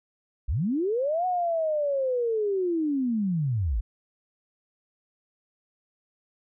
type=linear two-way sweep; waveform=sine; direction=up then down; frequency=43.65 to 740 to 43.65 Hz; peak=-23 dBFS; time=0.48-3.81 s; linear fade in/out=10 ms; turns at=1.26 s; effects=none